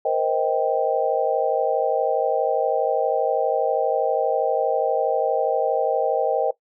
sine chord, C minor seventh, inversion third, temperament just, 470.9 / 523.3 / 627.9 / 784.9 Hz, Bb4 / C5 / Eb5 / G5, +18 / 0 / +16 / +2 cents, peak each -24 dBFS, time 0.05-6.51 s, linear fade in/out 5 ms, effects noise-tail reverb RT60 0.1 s tail -18 dB re dry

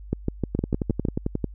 two click trains, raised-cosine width 3 ms, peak -10 / -11 dBFS, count 7 / 11, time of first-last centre 0.13-1.052 / 0.55-1.443 s, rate 6.51 / 11.2 Hz, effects added 50 Hz sine -38 dBFS peak until 1.54 s

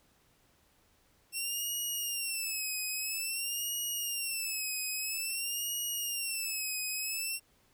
10% pulse tone with vibrato, 2700 Hz, E7, 41 cents sharp, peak -25 dBFS, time 1.32-7.4 s, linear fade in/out 50 ms, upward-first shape sine, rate 0.5 Hz, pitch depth 120 cents each way, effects pink hiss -68 dBFS RMS until 7.73 s

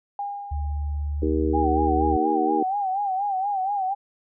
sine tone with exponential decay, 810 Hz, G#5, 43 cents flat, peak -25 dBFS, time 0.19-1.53 s, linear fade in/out 2 ms, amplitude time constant 290 ms
sine tone, 73.3 Hz, D2, 3 cents flat, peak -24 dBFS, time 0.51-2.17 s, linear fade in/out 10 ms
harmonic tone, 78.3 Hz, D#2, 11 cents sharp, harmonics 3 / 4 / 5 / 6, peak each -32 / -24 / -26 / -29 dBFS, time 1.22-2.63 s, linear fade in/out 5 ms
sine tone with vibrato, 784 Hz, G5, in tune, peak -22 dBFS, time 1.53-3.95 s, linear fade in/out 20 ms, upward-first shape sine, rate 4.2 Hz, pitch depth 90 cents each way
effects none

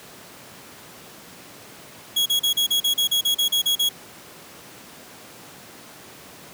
40% pulse tone bursts, 3322 Hz, G#7, in tune, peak -17 dBFS, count 13, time 2.16-3.892 s, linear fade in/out 10 ms, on 100 ms, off 36 ms, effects pink hiss -43 dBFS RMS until 6.53 s + high-pass 150 Hz 12 dB/octave

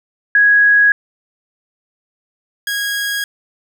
sine / sawtooth tone pair in turn, 1661.2 / 1645 Hz, G#6 / G#6, 0 / -17 cents, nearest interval unison, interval 17 cents, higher first, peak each -7 / -14 dBFS, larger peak first, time 0.35-0.92 / 2.67-3.24 s, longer neither, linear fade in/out 2 ms, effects none

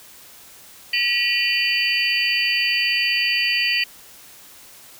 sine tone cluster, 1934 / 2432 / 2728 / 2993 / 4609 Hz, B6 / D#7 / F7 / F#7 / D8, -37 / -40 / -41 / +19 / -33 cents, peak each -24 dBFS, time 0.93-3.84 s, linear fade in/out 5 ms, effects white hiss -45 dBFS RMS until 4.99 s

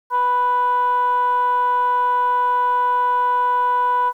sine tone with frequency modulation, 987.8 Hz, B5, in tune, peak -14 dBFS, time 0.1-4.13 s, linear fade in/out 50 ms, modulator 495 Hz, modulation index 0.38, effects tanh soft clip ceiling -10 dBFS + 9-bit

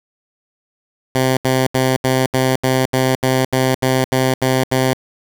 10% pulse tone bursts, 130.2 Hz, C3, 8 cents flat, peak -5 dBFS, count 13, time 1.15-4.934 s, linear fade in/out 2 ms, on 220 ms, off 77 ms, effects 7-bit

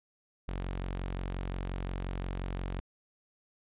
sawtooth tone, 45.67 Hz, F#1, 22 cents flat, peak -30 dBFS, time 0.48-2.8 s, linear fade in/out 0 ms, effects resampled to 8000 Hz

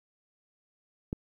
click, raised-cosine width 3 ms, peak -19 dBFS, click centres 1.129 s, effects 10-bit

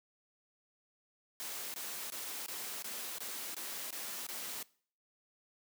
white noise bursts, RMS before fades -42 dBFS, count 9, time 1.4-4.628 s, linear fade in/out 0 ms, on 340 ms, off 21 ms, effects noise-tail reverb RT60 0.5 s tail -22 dB re dry + high-pass 200 Hz 12 dB/octave

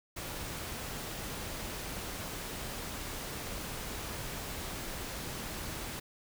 pink noise, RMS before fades -40 dBFS, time 0.16-6 s, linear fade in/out 10 ms, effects none

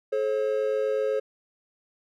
triangle tone pair together, 430 / 538 Hz, A4 / C5, -40 / +48 cents, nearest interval major third, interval 388 cents, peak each -24 dBFS, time 0.12-1.2 s, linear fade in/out 10 ms, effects none

